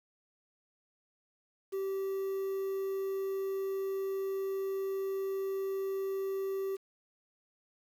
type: tone with quantisation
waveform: triangle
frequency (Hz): 387.5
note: G4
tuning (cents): -20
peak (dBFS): -30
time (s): 1.72-6.77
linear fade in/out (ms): 20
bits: 9
effects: none